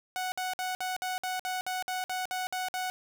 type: tone bursts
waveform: sawtooth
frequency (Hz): 740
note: F#5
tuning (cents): 0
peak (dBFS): -27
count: 13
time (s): 0.16-2.9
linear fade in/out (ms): 0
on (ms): 160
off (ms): 55
effects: none